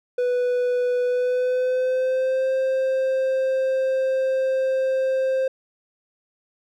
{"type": "tone with pitch glide", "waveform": "triangle", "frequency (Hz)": [493.9, 526.3], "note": ["B4", "C5"], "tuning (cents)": [0, 10], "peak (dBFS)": -17, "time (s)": [0.18, 5.48], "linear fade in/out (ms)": 5, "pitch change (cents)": 110, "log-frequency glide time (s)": [1.05, 2.5], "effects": []}